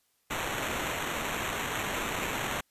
white noise with sample-and-hold, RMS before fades -33 dBFS, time 0.3-2.61 s, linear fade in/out 10 ms, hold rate 4900 Hz, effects white hiss -72 dBFS RMS until 2.7 s + resampled to 32000 Hz

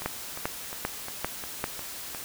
two click trains, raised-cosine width 0.5 ms, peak -12 / -22 dBFS, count 5 / 7, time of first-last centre 0.06-1.641 / 0.02-2.148 s, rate 2.53 / 2.82 Hz, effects white hiss -39 dBFS RMS until 2.24 s

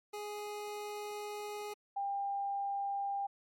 25% pulse / sine tone pair in turn, 416.2 / 797.6 Hz, G#4 / G5, +4 / +30 cents, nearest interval major seventh, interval 1126 cents, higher second, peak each -36 / -33 dBFS, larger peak second, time 0.13-1.74 / 1.96-3.27 s, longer first, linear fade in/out 10 ms, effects MP3 64 kbps

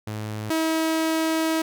sawtooth tone pair in turn, 107.2 / 321.2 Hz, A2 / E4, -45 / -45 cents, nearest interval octave + perfect fifth, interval 1900 cents, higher second, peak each -25 / -17 dBFS, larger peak second, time 0.07-0.5 / 0.5-1.62 s, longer second, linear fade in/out 5 ms, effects none

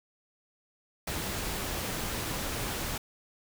pink noise, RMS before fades -34 dBFS, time 1.07-2.98 s, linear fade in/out 5 ms, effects none

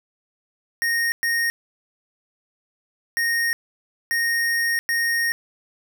square tone bursts at uneven times, 1857 Hz, A#6, 7 cents flat, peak -20 dBFS, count 5, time 0.82-1.12 / 1.23-1.5 / 3.17-3.53 / 4.11-4.79 / 4.89-5.32 s, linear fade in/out 0 ms, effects none

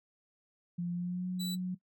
sine tone with pitch glide, 174.3 to 182.54 Hz, F3 to F#3, -3 to -23 cents, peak -32 dBFS, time 0.78-1.75 s, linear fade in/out 10 ms, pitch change +80 cents, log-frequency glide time 0.92-1.28 s
sawtooth tone, 3951 Hz, B7, in tune, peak -35 dBFS, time 1.39-1.56 s, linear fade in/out 20 ms
effects noise-tail reverb RT60 0.1 s tail -17 dB re dry

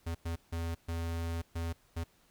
square tone bursts at uneven times, 83.5 Hz, E2, 23 cents sharp, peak -34 dBFS, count 6, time 0.06-0.15 / 0.25-0.36 / 0.52-0.75 / 0.88-1.42 / 1.55-1.73 / 1.96-2.04 s, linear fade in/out 10 ms, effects pink hiss -67 dBFS RMS until 2.3 s

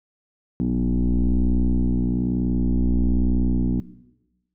sine tone with frequency modulation, 121.9 Hz, B2, 22 cents flat, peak -16 dBFS, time 0.6-3.8 s, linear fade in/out 0 ms, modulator 61.1 Hz, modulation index 2.7, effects noise-tail reverb RT60 1.0 s tail -17 dB re dry + tanh soft clip ceiling -13 dBFS

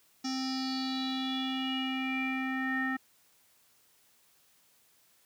square tone with low-pass filter sweep, 262.5 Hz, C4, 6 cents sharp, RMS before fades -33 dBFS, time 0.24-2.97 s, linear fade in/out 10 ms, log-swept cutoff 5600 to 1700 Hz, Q 8.5, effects white hiss -66 dBFS RMS until 5.25 s + high-pass 60 Hz 12 dB/octave

